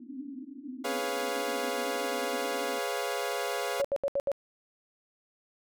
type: band-pass noise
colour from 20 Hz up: white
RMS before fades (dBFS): -42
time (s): 0-2.79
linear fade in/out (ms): 5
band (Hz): 250 to 290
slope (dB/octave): 96
type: chord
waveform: sawtooth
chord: C# dominant seventh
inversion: second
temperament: equal with one note detuned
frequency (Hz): 414.1 / 493.9 / 554.4 / 698.5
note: G#4 / B4 / C#5 / E#5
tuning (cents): -5 / 0 / 0 / 0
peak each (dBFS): -32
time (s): 0.84-3.82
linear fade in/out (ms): 10
type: tone bursts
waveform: sine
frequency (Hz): 559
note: C#5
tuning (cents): +14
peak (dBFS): -25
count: 5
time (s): 3.8-4.317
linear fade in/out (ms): 0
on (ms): 45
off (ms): 73
effects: none